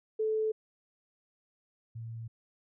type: tone pair in turn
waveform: sine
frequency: 435.9 / 114.13 Hz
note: A4 / A#2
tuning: -16 / -36 cents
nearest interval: octave + major seventh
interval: 2320 cents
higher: first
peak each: -27 / -38 dBFS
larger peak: first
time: 0.19-0.52 / 1.95-2.28 s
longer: neither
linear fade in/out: 10 ms
effects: none